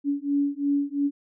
sine beating tone pair, 282.6 / 285.5 Hz, C#4 / D4, +34 / -49 cents, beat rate 2.9 Hz, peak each -25 dBFS, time 0.04-1.11 s, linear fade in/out 50 ms, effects none

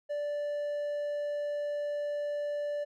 triangle tone, 585 Hz, D5, 7 cents flat, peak -29 dBFS, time 0.09-2.85 s, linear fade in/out 20 ms, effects none

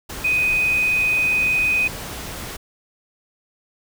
sine tone in noise, 2500 Hz, D#7, 8 cents sharp, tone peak -16 dBFS, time 0.24-1.88 s, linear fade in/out 10 ms, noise pink, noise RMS -32 dBFS, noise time 0.09-2.57 s, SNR +13 dB, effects none

